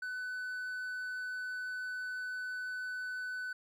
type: tone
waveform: triangle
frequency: 1501 Hz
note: F#6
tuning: 24 cents sharp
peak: -35 dBFS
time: 0.02-3.53 s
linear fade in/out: 5 ms
effects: none